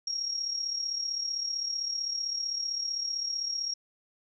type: tone with amplitude modulation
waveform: sine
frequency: 5588 Hz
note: F8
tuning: in tune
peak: -27 dBFS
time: 0.07-3.74 s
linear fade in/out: 5 ms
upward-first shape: sine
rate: 35.6 Hz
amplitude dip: 60%
effects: none